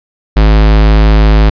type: tone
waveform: square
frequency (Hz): 52.9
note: G#1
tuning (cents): +33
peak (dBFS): -4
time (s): 0.36-1.5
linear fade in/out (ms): 10
effects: resampled to 11025 Hz